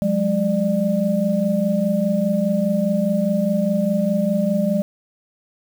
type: tone cluster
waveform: sine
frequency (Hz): 181.2 / 206.1 / 596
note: F#3 / G#3 / D5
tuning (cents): -36 / -13 / +25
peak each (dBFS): -22 / -19 / -22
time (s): 0.02-4.82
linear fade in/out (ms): 0
effects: 7-bit